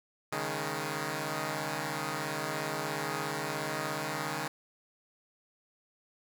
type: chord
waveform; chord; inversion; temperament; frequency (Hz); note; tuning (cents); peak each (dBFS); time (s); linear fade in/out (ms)
5% pulse; C# suspended second; none; equal; 138.59 / 155.56 / 207.7; C#3 / D#3 / G#3; 0 / 0 / 0; -26 / -24 / -29; 0.32-4.48; 5
effects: none